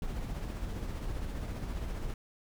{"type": "noise with tremolo", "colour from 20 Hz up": "brown", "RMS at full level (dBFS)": -35, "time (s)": [0.02, 2.14], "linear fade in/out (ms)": 2, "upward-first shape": "sine", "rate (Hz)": 15, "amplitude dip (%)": 35, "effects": []}